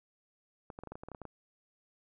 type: clicks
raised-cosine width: 1 ms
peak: -30 dBFS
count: 12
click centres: 0.702 / 0.789 / 0.836 / 0.873 / 0.92 / 0.955 / 1.035 / 1.086 / 1.117 / 1.148 / 1.217 / 1.253 s
effects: none